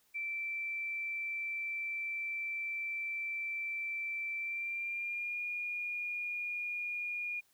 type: tone with pitch glide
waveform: sine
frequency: 2336 to 2431 Hz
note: D7 to D#7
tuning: -10 to -41 cents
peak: -35 dBFS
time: 0.14-7.41 s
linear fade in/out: 20 ms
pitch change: +69 cents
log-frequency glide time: 4.38-5.41 s
effects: white hiss -71 dBFS RMS until 7.53 s